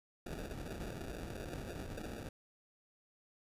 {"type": "noise with sample-and-hold", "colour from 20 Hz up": "pink", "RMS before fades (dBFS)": -44, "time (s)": [0.26, 2.29], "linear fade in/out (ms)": 5, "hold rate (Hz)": 1050, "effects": ["resampled to 32000 Hz"]}